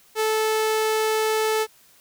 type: tone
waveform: sawtooth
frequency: 436.5 Hz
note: A4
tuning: 14 cents flat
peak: -16 dBFS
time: 0.15-1.67 s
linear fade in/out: 50 ms
effects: white hiss -55 dBFS RMS until 2 s